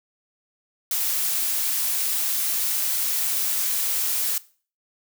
blue noise, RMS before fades -24 dBFS, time 0.91-4.38 s, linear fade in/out 2 ms, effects noise-tail reverb RT60 0.4 s tail -19 dB re dry

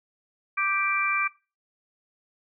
harmonic tone, 392 Hz, G4, in tune, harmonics 3 / 4 / 5 / 6, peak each -27 / -31 / -37 / -26 dBFS, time 0.57-1.28 s, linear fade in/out 10 ms, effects noise-tail reverb RT60 0.3 s tail -20 dB re dry

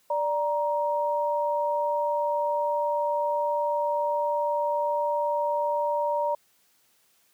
sine tone pair together, 587.3 / 939.4 Hz, D5 / A#5, 0 / +13 cents, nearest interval minor sixth, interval 813 cents, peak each -26 dBFS, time 0.1-6.35 s, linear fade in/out 5 ms, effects white hiss -65 dBFS RMS until 7.33 s + high-pass 100 Hz 12 dB/octave

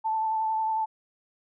sine tone with vibrato, 880 Hz, A5, in tune, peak -24 dBFS, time 0.04-0.86 s, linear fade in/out 20 ms, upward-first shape triangle, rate 11 Hz, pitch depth 20 cents each way, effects none

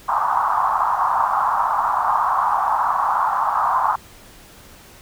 white band-pass noise, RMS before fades -19 dBFS, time 0.08-3.96 s, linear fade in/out 10 ms, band 790 to 1200 Hz, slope 48 dB/octave, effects pink hiss -45 dBFS RMS until 5.01 s

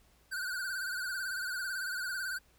square tone with vibrato, 1500 Hz, F#6, 23 cents sharp, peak -35 dBFS, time 0.31-2.39 s, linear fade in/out 20 ms, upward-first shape sine, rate 18 Hz, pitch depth 82 cents each way, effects added 60 Hz sine -67 dBFS peak until 2.58 s + pink hiss -67 dBFS RMS until 2.58 s

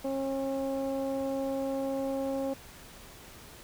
15% pulse tone with low-pass filter, 270.9 Hz, C#4, 40 cents flat, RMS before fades -32 dBFS, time 0.04-2.54 s, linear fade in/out 10 ms, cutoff 540 Hz, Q 1.6, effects pink hiss -50 dBFS RMS until 3.63 s

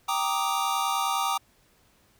square chord, Eb major seventh, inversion first, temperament equal, 784 / 932.3 / 1174.7 / 1244.5 Hz, G5 / Bb5 / D6 / Eb6, 0 / 0 / 0 / 0 cents, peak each -31 dBFS, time 0.08-1.38 s, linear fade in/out 10 ms, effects pink hiss -63 dBFS RMS until 2.19 s

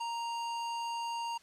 square tone, 932.3 Hz, A#5, in tune, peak -35 dBFS, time 0-1.38 s, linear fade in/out 10 ms, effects white hiss -62 dBFS RMS until 1.42 s + low-pass 7000 Hz 12 dB/octave

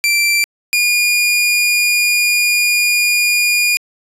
sawtooth tone pair in turn, 2349 / 2432 Hz, D7 / D#7, 0 / -40 cents, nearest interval minor second, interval 60 cents, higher second, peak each -8 dBFS, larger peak neither, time 0.04-0.44 / 0.73-3.77 s, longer second, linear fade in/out 0 ms, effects resampled to 32000 Hz

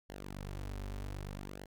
sawtooth tone with flanger, 48.82 Hz, G1, 6 cents flat, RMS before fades -43 dBFS, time 0.09-1.66 s, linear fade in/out 10 ms, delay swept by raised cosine 0.81 to 6.31 ms, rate 0.64 Hz, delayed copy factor -0.75, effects none

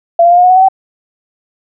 sine tone with pitch steps, 680 / 691.9 / 704 / 716.3 / 728.8 / 741.5 / 754.5 / 767.7 Hz, F5 / F5 / F5 / F5 / F#5 / F#5 / F#5 / G5, -46 / -16 / +14 / +44 / -26 / +4 / +34 / -36 cents, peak -3 dBFS, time 0.19-0.686 s, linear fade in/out 5 ms, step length 62 ms, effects none

